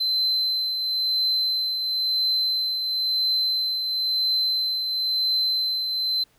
triangle tone with tremolo, 4072 Hz, C8, 48 cents flat, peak -17 dBFS, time 0-6.24 s, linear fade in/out 10 ms, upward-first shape triangle, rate 0.98 Hz, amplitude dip 50%, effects tanh soft clip ceiling -14 dBFS + pink hiss -62 dBFS RMS until 6.38 s

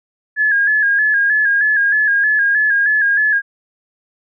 sine tone with vibrato, 1671 Hz, G#6, 10 cents sharp, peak -11 dBFS, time 0.36-3.42 s, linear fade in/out 50 ms, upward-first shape square, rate 3.2 Hz, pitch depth 47 cents each way, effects none

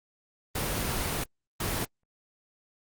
pink noise bursts at uneven times, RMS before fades -30 dBFS, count 2, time 0.55-1.24 / 1.6-1.85 s, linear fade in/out 5 ms, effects Opus 24 kbps

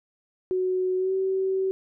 sine tone with pitch glide, 370 to 381.3 Hz, F#4 to G4, 0 to -48 cents, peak -22 dBFS, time 0.51-1.71 s, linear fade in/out 0 ms, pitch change +52 cents, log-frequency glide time 0.97-1.13 s, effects none

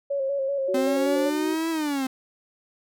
sine tone with vibrato, 549 Hz, C#5, 17 cents flat, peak -23 dBFS, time 0.1-1.3 s, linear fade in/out 10 ms, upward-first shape square, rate 5.2 Hz, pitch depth 36 cents each way
sine tone with tremolo, 372 Hz, F#4, 9 cents sharp, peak -26 dBFS, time 0.68-1.55 s, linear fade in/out 10 ms, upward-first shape triangle, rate 2.8 Hz, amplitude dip 45%
45% pulse exponential two-way sweep, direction up then down, 257.9 to 330.3 to 257.9 Hz, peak -24 dBFS, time 0.74-2.07 s, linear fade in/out 5 ms, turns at 1.7 s
effects none

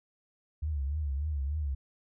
sine tone with vibrato, 72.5 Hz, D2, 22 cents flat, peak -29 dBFS, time 0.62-1.75 s, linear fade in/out 10 ms, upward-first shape triangle, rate 3.4 Hz, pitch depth 150 cents each way, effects none

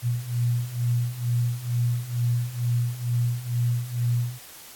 sine beating tone pair, 119.1 / 121.3 Hz, A#2 / B2, +38 / -31 cents, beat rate 2.2 Hz, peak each -27 / -24 dBFS, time 0.02-4.39 s, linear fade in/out 50 ms, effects white hiss -45 dBFS RMS until 4.75 s + AAC 64 kbps

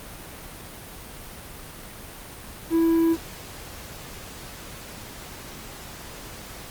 triangle tone with quantisation, 329.6 Hz, E4, in tune, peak -15 dBFS, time 2.7-3.17 s, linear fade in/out 50 ms, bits 7, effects pink hiss -40 dBFS RMS until 6.7 s + Opus 32 kbps

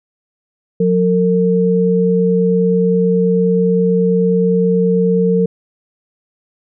sine tone pair together, 180.45 / 454.7 Hz, F#3 / A#4, -43 / -43 cents, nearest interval octave + major third, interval 1600 cents, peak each -13 dBFS, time 0.8-5.46 s, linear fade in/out 5 ms, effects none

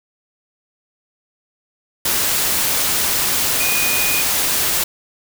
sine tone in noise, 2468 Hz, D#7, 15 cents flat, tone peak -21 dBFS, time 3.6-4.22 s, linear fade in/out 5 ms, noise white, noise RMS -18 dBFS, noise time 2.05-4.84 s, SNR -6 dB, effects none

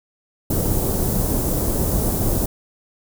pink band-stop noise, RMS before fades -20 dBFS, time 0.5-2.46 s, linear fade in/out 5 ms, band 540 to 11000 Hz, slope 12 dB/octave, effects none

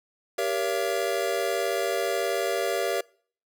square chord, G diminished seventh, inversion none, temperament just, 392 / 470.4 / 564.5 / 677.4 Hz, G4 / Bb4 / Db5 / Fb5, 0 / +16 / +31 / +47 cents, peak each -31 dBFS, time 0.38-3.01 s, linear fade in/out 5 ms, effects noise-tail reverb RT60 0.5 s tail -25 dB re dry

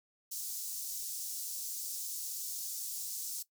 pink high-pass noise, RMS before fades -40 dBFS, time 0.31-3.43 s, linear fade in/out 10 ms, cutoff 5600 Hz, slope 24 dB/octave, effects noise-tail reverb RT60 0.1 s tail -17 dB re dry

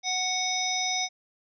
harmonic tone, 740 Hz, F#5, in tune, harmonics 1 / 3 / 5 / 7 / 8, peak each -32 / -32 / -32 / -32 / -32 dBFS, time 0.03-1.09 s, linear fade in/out 50 ms, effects none

